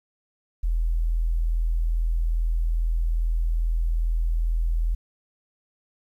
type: tone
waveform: sine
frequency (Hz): 41.2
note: E1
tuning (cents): 0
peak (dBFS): -20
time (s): 0.63-4.95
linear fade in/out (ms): 10
effects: 10-bit